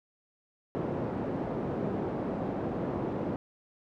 pink band-pass noise, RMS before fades -33 dBFS, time 0.75-3.36 s, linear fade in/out 0 ms, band 160 to 600 Hz, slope 12 dB/octave, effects none

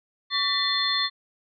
sine tone cluster, 1130 / 1789 / 1980 / 3535 / 4234 Hz, C#6 / A6 / B6 / A7 / C8, +33 / +28 / +4 / +7 / +20 cents, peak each -30 / -33 / -31 / -26 / -26 dBFS, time 0.3-1.1 s, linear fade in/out 50 ms, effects none

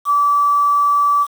sine tone with quantisation, 1155 Hz, D6, 29 cents flat, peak -11 dBFS, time 0.05-1.27 s, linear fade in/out 50 ms, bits 6, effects none

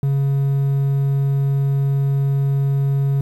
triangle tone, 138.59 Hz, C#3, in tune, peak -13 dBFS, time 0.03-3.21 s, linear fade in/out 2 ms, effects 8-bit

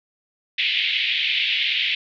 white band-pass noise, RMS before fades -22 dBFS, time 0.58-1.95 s, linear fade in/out 5 ms, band 2100 to 3600 Hz, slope 48 dB/octave, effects none

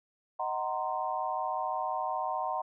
sine chord, C half-diminished seventh, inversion first, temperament equal with one note detuned, 622.3 / 747.7 / 932.3 / 1046.5 Hz, Eb5 / Gb5 / Bb5 / C6, 0 / +18 / 0 / 0 cents, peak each -38 / -34 / -35 / -36 dBFS, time 0.39-2.62 s, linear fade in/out 10 ms, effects none

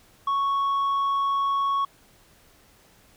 sine tone with tanh clipping, 1108.7 Hz, C#6, in tune, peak -22 dBFS, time 0.27-1.85 s, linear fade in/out 5 ms, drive 3 dB, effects pink hiss -57 dBFS RMS until 3.16 s

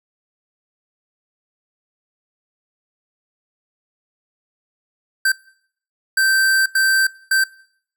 square tone bursts at uneven times, 1558 Hz, G6, 11 cents flat, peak -14 dBFS, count 4, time 5.25-5.32 / 6.17-6.66 / 6.75-7.07 / 7.31-7.44 s, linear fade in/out 5 ms, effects noise-tail reverb RT60 0.6 s tail -22 dB re dry

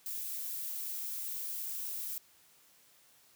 violet noise, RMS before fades -39 dBFS, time 0.06-2.18 s, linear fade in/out 0 ms, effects white hiss -64 dBFS RMS until 3.35 s + high-pass 60 Hz 12 dB/octave

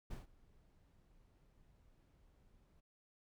brown noise with ADSR envelope, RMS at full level -44 dBFS, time 0.1-2.81 s, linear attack 12 ms, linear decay 150 ms, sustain -24 dB, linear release 15 ms, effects none

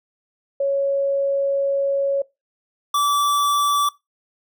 sine / square tone pair in turn, 554.4 / 1157.6 Hz, C#5 / D6, 0 / -25 cents, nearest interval octave + minor second, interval 1275 cents, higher second, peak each -17 / -17 dBFS, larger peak neither, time 0.6-2.22 / 2.94-3.89 s, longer first, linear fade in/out 5 ms, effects noise-tail reverb RT60 0.2 s tail -20 dB re dry

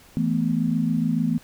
sine chord, E suspended fourth, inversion none, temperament equal, 164.81 / 220 / 246.9 Hz, E3 / A3 / B3, 0 / 0 / 0 cents, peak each -24 dBFS, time 0.17-1.38 s, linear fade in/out 0 ms, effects pink hiss -51 dBFS RMS until 1.43 s

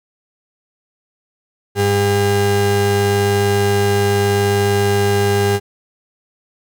35% pulse tone pair together, 100.8 / 403.2 Hz, G2 / G4, +49 / +49 cents, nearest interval 2 octaves, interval 2400 cents, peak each -15 dBFS, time 1.75-5.6 s, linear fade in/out 50 ms, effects none

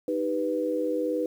sine chord, Eb augmented, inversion none, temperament equal, 311.1 / 392 / 493.9 Hz, Eb4 / G4 / B4, 0 / 0 / 0 cents, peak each -29 / -33 / -27 dBFS, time 0.08-1.26 s, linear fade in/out 2 ms, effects 9-bit

